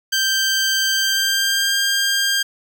15% pulse tone with pitch glide, 1568 to 1600 Hz, G6 to G6, 0 to +35 cents, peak -10 dBFS, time 0.12-2.43 s, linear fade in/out 10 ms, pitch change +35 cents, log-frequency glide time 0.89-1.76 s, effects none

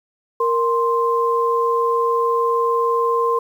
sine tone pair together, 466.2 / 1046.6 Hz, A#4 / C6, 0 / 0 cents, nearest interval octave + major second, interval 1400 cents, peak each -18 dBFS, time 0.4-3.39 s, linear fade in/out 5 ms, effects 8-bit

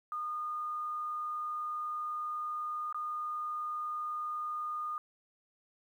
sine tone with dropouts, 1222 Hz, D#6, 32 cents flat, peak -34 dBFS, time 0.12-4.98 s, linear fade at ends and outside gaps 1 ms, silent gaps 2.926-2.945 s, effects 11-bit

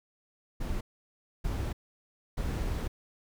brown noise bursts at uneven times, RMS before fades -32 dBFS, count 3, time 0.6-0.81 / 1.44-1.73 / 2.37-2.88 s, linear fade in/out 10 ms, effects none

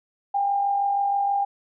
sine tone with amplitude modulation, 801 Hz, G5, 37 cents sharp, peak -18 dBFS, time 0.34-1.45 s, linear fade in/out 10 ms, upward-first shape sine, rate 46.3 Hz, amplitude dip 40%, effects none

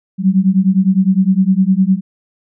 sine beating tone pair, 185 / 194.8 Hz, F#3 / G3, 0 / -11 cents, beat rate 9.8 Hz, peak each -12 dBFS, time 0.18-2.01 s, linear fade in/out 50 ms, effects none

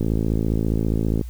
click train, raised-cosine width 3 ms, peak -9 dBFS, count 67, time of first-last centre 0.01-1.212 s, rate 54.9 Hz, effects added 60 Hz sine -30 dBFS peak until 1.29 s + white hiss -53 dBFS RMS until 1.29 s

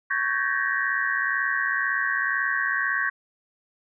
sine tone cluster, 1113 / 1551 / 1633 / 1774 / 1890 Hz, C#6 / G6 / G#6 / A6 / A#6, +7 / -19 / -30 / +14 / +23 cents, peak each -30 / -27 / -29 / -31 / -28 dBFS, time 0.1-3.1 s, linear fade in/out 10 ms, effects none

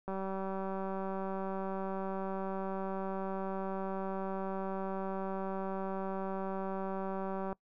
click train, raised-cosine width 1 ms, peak -25 dBFS, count 1431, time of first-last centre 0.08-7.528 s, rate 192 Hz, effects noise-tail reverb RT60 0.1 s tail -23 dB re dry

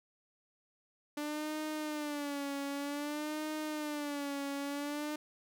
sawtooth tone with vibrato, 293.7 Hz, D4, in tune, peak -32 dBFS, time 1.17-5.16 s, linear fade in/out 5 ms, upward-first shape sine, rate 0.53 Hz, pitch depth 84 cents each way, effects none

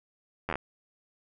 slowing click train, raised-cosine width 0.5 ms, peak -16 dBFS, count 6, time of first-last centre 0.49-0.556 s, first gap 11 ms, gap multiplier 1.09, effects none

